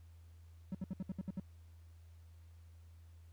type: tone bursts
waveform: triangle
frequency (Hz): 187.9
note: F#3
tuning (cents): +27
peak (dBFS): -35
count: 8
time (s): 0.72-1.399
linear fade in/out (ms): 2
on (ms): 28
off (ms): 65
effects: added 83 Hz sine -55 dBFS peak until 3.32 s + pink hiss -74 dBFS RMS until 3.32 s